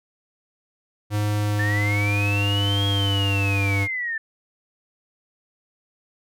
square tone with pitch glide, 104.4 to 99.11 Hz, G#2 to G2, +10 to +20 cents, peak -21 dBFS, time 1.1-3.88 s, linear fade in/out 50 ms, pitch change -90 cents, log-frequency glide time 1.36-3.15 s
sine linear two-way sweep, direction up then down, 1760 to 3282 to 1760 Hz, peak -24 dBFS, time 1.59-4.18 s, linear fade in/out 5 ms, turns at 2.87 s
effects none

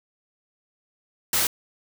white noise, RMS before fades -22 dBFS, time 1.33-1.47 s, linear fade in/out 2 ms, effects none

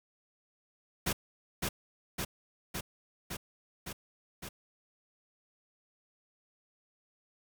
pink noise with echo, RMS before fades -31 dBFS, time 1.06-1.13 s, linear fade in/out 10 ms, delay 560 ms, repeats 6, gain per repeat -2 dB, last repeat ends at 4.49 s, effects none

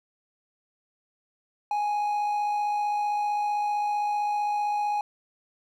triangle tone with amplitude modulation, 830.6 Hz, G#5, in tune, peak -21 dBFS, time 1.71-5.01 s, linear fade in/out 2 ms, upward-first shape sine, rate 55.5 Hz, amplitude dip 25%, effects none

